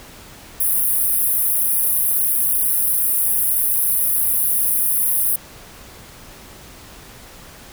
pink high-pass noise, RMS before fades -18 dBFS, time 0.6-5.36 s, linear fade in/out 5 ms, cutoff 9700 Hz, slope 96 dB/octave, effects pink hiss -41 dBFS RMS until 7.72 s

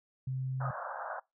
sine tone, 130.81 Hz, C3, in tune, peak -32 dBFS, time 0.27-0.71 s, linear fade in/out 5 ms
pink band-pass noise, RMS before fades -40 dBFS, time 0.6-1.2 s, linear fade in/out 10 ms, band 540 to 1600 Hz, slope 96 dB/octave
sine tone with exponential decay, 1245 Hz, D#6, 1 cent sharp, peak -32 dBFS, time 0.65-0.75 s, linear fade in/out 5 ms, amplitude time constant 20 ms
effects noise-tail reverb RT60 0.2 s tail -23 dB re dry

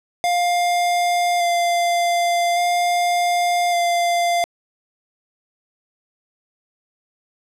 square tone with vibrato, 698.5 Hz, F5, in tune, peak -17 dBFS, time 0.24-4.44 s, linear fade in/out 0 ms, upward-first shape square, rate 0.43 Hz, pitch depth 12 cents each way, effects low-pass 11000 Hz 12 dB/octave + 9-bit

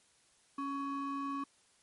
triangle ring-modulated tone, 698.5 Hz, F5, in tune, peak -30 dBFS, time 0.58-1.44 s, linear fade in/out 5 ms, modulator 421 Hz, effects white hiss -68 dBFS RMS until 1.82 s + MP3 48 kbps

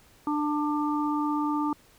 harmonic tone, 297.3 Hz, D4, 21 cents sharp, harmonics 1 / 3 / 4, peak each -26 / -31 / -32 dBFS, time 0.27-1.73 s, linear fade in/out 2 ms, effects pink hiss -58 dBFS RMS until 1.98 s

